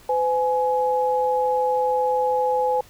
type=tone pair together; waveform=sine; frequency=507.3 / 840 Hz; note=B4 / G#5; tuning=+46 / +19 cents; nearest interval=major sixth; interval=873 cents; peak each=-21 dBFS; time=0.09-2.81 s; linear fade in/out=5 ms; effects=pink hiss -50 dBFS RMS until 2.89 s